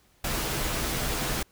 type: noise with comb filter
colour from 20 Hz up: pink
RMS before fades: -29 dBFS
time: 0.24-1.43 s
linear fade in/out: 5 ms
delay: 11 ms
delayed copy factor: -0.5
effects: pink hiss -63 dBFS RMS until 1.51 s